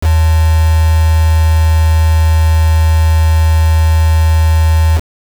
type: tone with quantisation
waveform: sine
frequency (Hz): 80.1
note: E2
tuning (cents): -49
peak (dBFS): -6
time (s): 0.01-5.01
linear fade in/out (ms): 50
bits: 3
effects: none